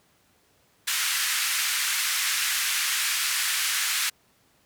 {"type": "band-pass noise", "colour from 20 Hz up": "pink", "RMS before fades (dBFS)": -26, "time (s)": [0.87, 4.1], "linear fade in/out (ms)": 10, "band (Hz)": [1500, 14000], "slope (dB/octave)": 24, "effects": ["pink hiss -63 dBFS RMS until 4.65 s", "high-pass 80 Hz 12 dB/octave"]}